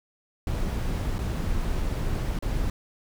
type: noise with dropouts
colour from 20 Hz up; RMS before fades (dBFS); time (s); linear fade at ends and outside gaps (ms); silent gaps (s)
brown; -27; 0.47-2.7; 2; 1.184-1.189 / 2.389-2.424
effects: none

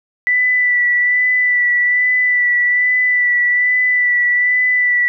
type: tone with vibrato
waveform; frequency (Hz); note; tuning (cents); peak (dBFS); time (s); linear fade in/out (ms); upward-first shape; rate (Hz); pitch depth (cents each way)
sine; 1975.5; B6; 0; -11; 0.27-5.08; 0; sine; 1.2; 21
effects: none

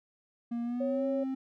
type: tone with pitch glide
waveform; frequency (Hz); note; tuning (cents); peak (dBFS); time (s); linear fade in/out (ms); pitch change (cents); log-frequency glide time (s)
triangle; 235.7 to 264.6; A#3 to C4; +19 to +20; -29; 0.51-1.35; 10; +201; 0.63-1.06
type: tone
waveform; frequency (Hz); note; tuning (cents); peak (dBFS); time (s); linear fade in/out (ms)
sine; 550; C#5; -14; -30; 0.8-1.24; 10
effects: none

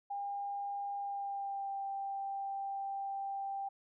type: tone with pitch glide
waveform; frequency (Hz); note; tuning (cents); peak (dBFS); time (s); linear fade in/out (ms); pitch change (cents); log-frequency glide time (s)
sine; 804 to 787.9; G5 to G5; +44 to +9; -36; 0.1-3.69; 10; -35; 0.97-1.75
effects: none

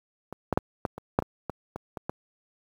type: clicks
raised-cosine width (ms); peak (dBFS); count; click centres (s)
1; -23 / -10 / -6 / -12 / -23 / -6 / -15 / -16 / -20 / -20 / -15; 11; 0.326 / 0.527 / 0.575 / 0.852 / 0.98 / 1.189 / 1.223 / 1.497 / 1.76 / 1.972 / 2.095
effects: high-pass 60 Hz 12 dB/octave + 8-bit

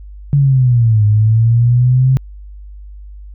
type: linear two-way sweep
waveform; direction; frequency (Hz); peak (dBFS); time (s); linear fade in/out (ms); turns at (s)
sine; down then up; 144.3 to 103.83 to 132.9; -7; 0.33-2.17; 0; 1.05
effects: added 50 Hz sine -30 dBFS peak until 3.34 s

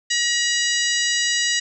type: harmonic tone with a mistuned harmonic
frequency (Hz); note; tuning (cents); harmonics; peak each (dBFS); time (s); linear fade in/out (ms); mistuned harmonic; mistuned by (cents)
965; B5; -40; 2 / 3 / 4 / 5 / 6 / 7 / 8; -23 / -25 / -26 / -27 / -28 / -28 / -29; 0.1-1.6; 10; 2; -23
effects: none

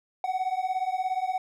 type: beating tone pair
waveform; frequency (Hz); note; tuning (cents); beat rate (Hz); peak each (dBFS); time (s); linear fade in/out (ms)
triangle; 740 / 757; F#5 / F#5; 0 / +39; 17; -27; 0.24-1.38; 2
effects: none

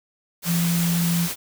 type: tone in noise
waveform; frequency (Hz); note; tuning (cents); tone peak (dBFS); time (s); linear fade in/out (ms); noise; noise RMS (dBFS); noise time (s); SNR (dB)
sine; 170.5; F3; -41; -19; 0.45-1.29; 50; white; -28; 0.42-1.36; +6
effects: none

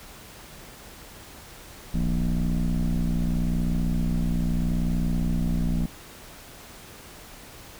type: tone with frequency modulation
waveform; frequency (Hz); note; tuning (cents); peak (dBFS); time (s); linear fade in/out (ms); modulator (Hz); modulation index
sine; 103.83; G#2; 0; -19; 1.94-5.86; 5; 60.8; 2.2
effects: tanh soft clip ceiling -20 dBFS + pink hiss -45 dBFS RMS until 7.79 s

